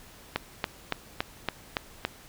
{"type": "click train", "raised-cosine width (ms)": 0.3, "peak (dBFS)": -10, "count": 7, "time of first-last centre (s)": [0.36, 2.05], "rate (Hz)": 3.55, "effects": ["pink hiss -51 dBFS RMS until 2.28 s"]}